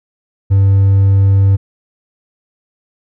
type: tone with hard clipping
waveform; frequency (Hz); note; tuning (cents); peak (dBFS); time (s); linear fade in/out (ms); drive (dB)
triangle; 98; G2; 0; -7; 0.5-1.57; 20; 5
effects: none